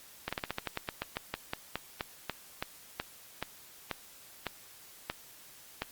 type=slowing click train; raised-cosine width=0.3 ms; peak=-16 dBFS; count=23; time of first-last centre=0.28-5.82 s; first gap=46 ms; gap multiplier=1.14; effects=white hiss -54 dBFS RMS until 5.91 s + Opus 48 kbps